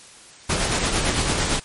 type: noise with tremolo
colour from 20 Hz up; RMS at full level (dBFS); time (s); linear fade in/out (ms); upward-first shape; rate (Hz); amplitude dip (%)
pink; -20; 0.49-1.6; 10; sine; 8.9; 40
effects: white hiss -45 dBFS RMS until 1.64 s + MP3 48 kbps